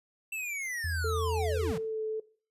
square linear sweep, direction down, 2686 to 130.6 Hz, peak -34 dBFS, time 0.32-1.78 s, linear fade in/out 5 ms
sine tone with pitch glide, 82.41 to 83.03 Hz, E2 to E2, 0 to +13 cents, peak -31 dBFS, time 0.84-1.72 s, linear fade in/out 5 ms, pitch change +13 cents, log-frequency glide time 1.01-1.35 s
sine tone with vibrato, 440 Hz, A4, in tune, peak -30 dBFS, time 1.04-2.2 s, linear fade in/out 5 ms, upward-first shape sine, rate 1.7 Hz, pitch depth 17 cents each way
effects noise-tail reverb RT60 0.4 s tail -19 dB re dry + resampled to 32000 Hz

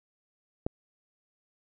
click, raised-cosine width 2 ms, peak -15 dBFS, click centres 0.665 s, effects none

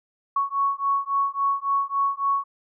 sine beating tone pair, 1108.7 / 1112.3 Hz, C#6 / C#6, 0 / +6 cents, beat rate 3.6 Hz, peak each -24 dBFS, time 0.36-2.44 s, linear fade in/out 5 ms, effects none

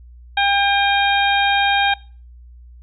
harmonic tone with a mistuned harmonic, 801 Hz, G5, 37 cents sharp, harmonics 1 / 2 / 3 / 4 / 5, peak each -17 / -20 / -22 / -23 / -24 dBFS, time 0.37-1.94 s, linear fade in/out 5 ms, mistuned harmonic 5, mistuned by -120 cents, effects noise-tail reverb RT60 0.4 s tail -22 dB re dry + added 60 Hz sine -39 dBFS peak until 2.82 s

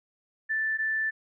sine tone pair in turn, 1762 / 1762 Hz, A6 / A6, +2 / +2 cents, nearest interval unison, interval 0 cents, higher neither, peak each -25 dBFS, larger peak neither, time 0.49-0.78 / 0.78-1.11 s, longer second, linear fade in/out 20 ms, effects none

